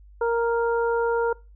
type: harmonic tone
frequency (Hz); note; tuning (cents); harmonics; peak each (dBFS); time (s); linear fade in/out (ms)
466.2; A#4; 0; 1 / 2 / 3; -21 / -27 / -31; 0.21-1.33; 5
effects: noise-tail reverb RT60 0.3 s tail -24 dB re dry + added 50 Hz sine -46 dBFS peak until 1.55 s